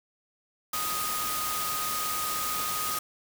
sine tone in noise, 1244.5 Hz, D#6, in tune, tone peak -32 dBFS, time 0.73-2.99 s, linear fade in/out 5 ms, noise white, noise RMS -32 dBFS, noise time 0.73-2.99 s, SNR -3 dB, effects none

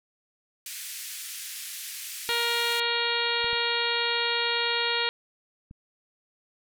white band-pass noise, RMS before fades -38 dBFS, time 0.66-2.8 s, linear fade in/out 2 ms, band 1800 to 14000 Hz, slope 24 dB/octave
harmonic tone, 470.8 Hz, A#4, 17 cents sharp, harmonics 1 / 2 / 3 / 4 / 5 / 6 / 7 / 8 / 9, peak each -33 / -33 / -33 / -33 / -33 / -33 / -33 / -33 / -33 dBFS, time 2.29-5.09 s, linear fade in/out 0 ms
clicks, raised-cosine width 5 ms, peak -33 dBFS, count 3, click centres 3.444 / 3.531 / 5.711 s
effects none

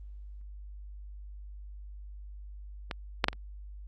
clicks, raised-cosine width 0.3 ms, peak -17 / -6 / -8 / -27 dBFS, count 4, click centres 2.912 / 3.242 / 3.284 / 3.33 s, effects added 50 Hz sine -42 dBFS peak until 3.87 s + Opus 24 kbps

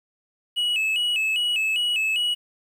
triangle tone with vibrato, 2755 Hz, F7, 24 cents flat, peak -19 dBFS, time 0.56-2.35 s, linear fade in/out 20 ms, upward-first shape square, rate 2.5 Hz, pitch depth 100 cents each way, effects 9-bit

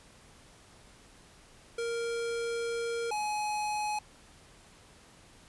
square tone pair in turn, 466.2 / 842.3 Hz, A#4 / G#5, 0 / +24 cents, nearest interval minor seventh, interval 1024 cents, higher second, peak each -32 / -31 dBFS, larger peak second, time 1.78-3.11 / 3.11-3.99 s, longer first, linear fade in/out 5 ms, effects pink hiss -57 dBFS RMS until 5.48 s + resampled to 24000 Hz

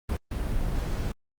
brown noise bursts at uneven times, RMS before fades -28 dBFS, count 2, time 0.09-0.17 / 0.31-1.12 s, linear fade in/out 5 ms, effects Opus 32 kbps

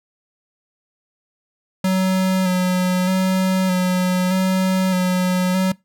square tone with vibrato, 185.1 Hz, F#3, 1 cent sharp, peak -16 dBFS, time 1.84-5.72 s, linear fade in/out 5 ms, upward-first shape square, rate 0.81 Hz, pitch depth 23 cents each way, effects noise-tail reverb RT60 0.2 s tail -22 dB re dry

